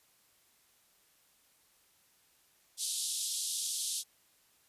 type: band-pass noise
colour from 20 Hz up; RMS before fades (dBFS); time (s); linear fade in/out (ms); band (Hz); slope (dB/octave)
white; -36; 2.77-4.04; 50; 3300 to 11000; 48
effects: white hiss -68 dBFS RMS until 4.68 s + resampled to 32000 Hz